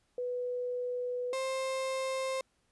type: tone pair in turn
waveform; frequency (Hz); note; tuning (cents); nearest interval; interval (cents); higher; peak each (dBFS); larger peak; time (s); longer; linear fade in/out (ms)
sine / 35% pulse; 493.9 / 527.4; B4 / C5; 0 / +14; minor second; 114; second; -32 / -30; second; 0.18-1.33 / 1.33-2.41; first; 2
effects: pink hiss -74 dBFS RMS until 2.71 s + resampled to 24000 Hz